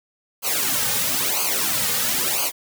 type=noise with flanger; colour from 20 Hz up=white; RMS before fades=-22 dBFS; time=0.42-2.52 s; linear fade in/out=50 ms; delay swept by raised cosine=0.54 to 3.04 ms; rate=1 Hz; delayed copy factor=-0.9; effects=none